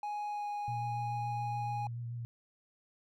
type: tone with pitch glide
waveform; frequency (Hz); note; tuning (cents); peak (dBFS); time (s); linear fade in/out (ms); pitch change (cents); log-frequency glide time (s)
triangle; 832 to 825.8; G#5 to G#5; +3 to -10; -33; 0.03-1.87; 2; -13; 0.29-0.46
type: tone with vibrato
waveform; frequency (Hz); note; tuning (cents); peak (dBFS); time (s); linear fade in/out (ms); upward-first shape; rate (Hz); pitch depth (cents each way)
sine; 118.6; A#2; +30; -37; 0.68-2.25; 0; sine; 7; 22
effects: none